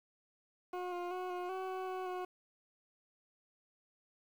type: tone with pitch steps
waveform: 20% pulse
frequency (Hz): 360.9 / 352.9 / 366.2 / 358.5 / 376.3 / 374.1 / 371.7 / 364.6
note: F#4 / F4 / F#4 / F4 / F#4 / F#4 / F#4 / F#4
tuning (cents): -43 / +18 / -18 / +45 / +29 / +19 / +8 / -25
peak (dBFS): -33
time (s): 0.73-2.25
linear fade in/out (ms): 5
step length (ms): 190
effects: low-pass 2000 Hz 12 dB/octave + 10-bit